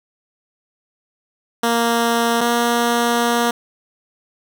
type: tone pair in turn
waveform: 10% pulse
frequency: 233.1 / 236.8 Hz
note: A#3 / A#3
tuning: 0 / +27 cents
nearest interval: unison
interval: 27 cents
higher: second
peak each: -7 dBFS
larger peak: neither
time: 1.63-2.41 / 2.41-3.51 s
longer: second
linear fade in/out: 5 ms
effects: none